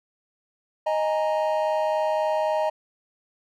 triangle chord, D# suspended fourth, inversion none, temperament just, 622.3 / 829.7 / 933.4 Hz, D#5 / G#5 / A#5, 0 / -2 / +2 cents, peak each -21 / -27 / -26 dBFS, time 0.86-2.7 s, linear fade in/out 10 ms, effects none

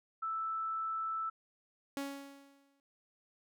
sine tone, 1318.5 Hz, E6, in tune, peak -34 dBFS, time 0.22-1.3 s, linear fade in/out 10 ms
sawtooth tone with exponential decay, 278.2 Hz, C#4, 6 cents sharp, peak -31 dBFS, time 1.97-2.8 s, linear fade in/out 1 ms, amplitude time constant 180 ms
effects none

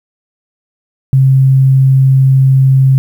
sine tone, 133.4 Hz, C3, 34 cents sharp, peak -4 dBFS, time 1.13-2.98 s, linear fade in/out 0 ms, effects 7-bit

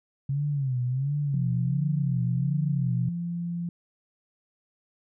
sine tone with vibrato, 134.6 Hz, C3, 49 cents sharp, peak -24 dBFS, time 0.29-3.09 s, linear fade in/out 5 ms, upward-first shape sine, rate 1.4 Hz, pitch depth 150 cents each way
sine tone, 172.1 Hz, F3, 25 cents flat, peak -28 dBFS, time 1.34-3.69 s, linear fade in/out 2 ms
effects none

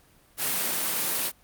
white high-pass noise, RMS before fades -27 dBFS, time 0.37-1.32 s, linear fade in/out 50 ms, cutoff 130 Hz, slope 48 dB/octave, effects pink hiss -59 dBFS RMS until 1.43 s + Opus 32 kbps

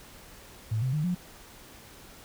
sine tone with pitch steps, 110 / 129.31 / 152.01 / 178.7 Hz, A2 / C3 / D#3 / F3, 0 / -20 / -40 / +40 cents, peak -25 dBFS, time 0.71-1.15 s, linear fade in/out 10 ms, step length 110 ms, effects pink hiss -50 dBFS RMS until 2.24 s

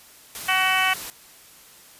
white noise, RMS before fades -34 dBFS, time 0.35-1.1 s, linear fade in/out 0 ms
harmonic tone, 375.9 Hz, F#4, 27 cents sharp, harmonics 2 / 3 / 4 / 5 / 6 / 7 / 8, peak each -26 / -26 / -26 / -26 / -26 / -26 / -26 dBFS, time 0.48-0.94 s, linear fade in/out 10 ms
effects white hiss -49 dBFS RMS until 1.99 s + resampled to 32000 Hz

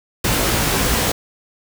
pink noise with comb filter, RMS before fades -18 dBFS, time 0.24-1.12 s, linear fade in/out 5 ms, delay 18 ms, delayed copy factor +0.55, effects none

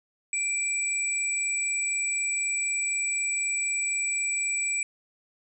sine tone pair together, 2349 / 7869 Hz, D7 / B8, 0 / -7 cents, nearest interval octave + major sixth, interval 2093 cents, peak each -28 dBFS, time 0.33-4.83 s, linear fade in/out 2 ms, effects none

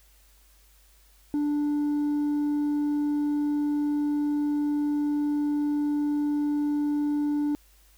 triangle tone with hard clipping, 293.7 Hz, D4, in tune, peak -22 dBFS, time 1.34-7.55 s, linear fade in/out 0 ms, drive 1 dB, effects added 50 Hz sine -57 dBFS peak until 7.97 s + white hiss -61 dBFS RMS until 7.97 s

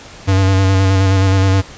square tone with vibrato, 95.9 Hz, G2, 37 cents flat, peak -10 dBFS, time 0.27-1.62 s, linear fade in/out 20 ms, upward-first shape square, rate 9.5 Hz, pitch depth 23 cents each way, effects pink hiss -36 dBFS RMS until 1.77 s + resampled to 16000 Hz

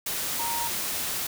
sine tone in noise, 932.3 Hz, A#5, in tune, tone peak -30 dBFS, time 0.39-0.68 s, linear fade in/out 5 ms, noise white, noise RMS -30 dBFS, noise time 0.06-1.27 s, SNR -3 dB, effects none

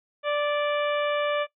harmonic tone with a mistuned harmonic, 587.3 Hz, D5, in tune, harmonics 1 / 2 / 3 / 4 / 5 / 6, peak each -24 / -30 / -34 / -36 / -38 / -40 dBFS, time 0.23-1.47 s, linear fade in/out 50 ms, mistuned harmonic 3, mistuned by -16 cents, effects noise-tail reverb RT60 0.1 s tail -18 dB re dry

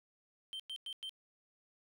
triangle tone bursts, 3126 Hz, G7, 6 cents flat, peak -39 dBFS, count 4, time 0.53-1.094 s, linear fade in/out 0 ms, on 66 ms, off 100 ms, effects none

